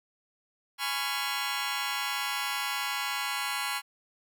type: chord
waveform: 15% pulse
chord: C# dominant seventh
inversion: second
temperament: just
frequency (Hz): 831.5 / 997.9 / 1108.7 / 1385.9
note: G#5 / B5 / C#6 / E#6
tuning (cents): +2 / +18 / 0 / -14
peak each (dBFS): -29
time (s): 0.78-3.82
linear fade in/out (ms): 50
effects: none